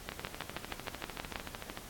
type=two click trains; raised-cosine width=0.3 ms; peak=-23 / -19 dBFS; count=23 / 9; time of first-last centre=0.12-1.774 / 0.09-1.358 s; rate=13.3 / 6.31 Hz; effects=pink hiss -49 dBFS RMS until 1.89 s + AAC 64 kbps